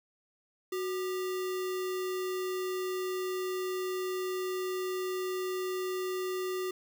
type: tone with sample-and-hold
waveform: sine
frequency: 370 Hz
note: F#4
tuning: in tune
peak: -31 dBFS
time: 0.72-6.71 s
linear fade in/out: 5 ms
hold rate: 1575 Hz
effects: none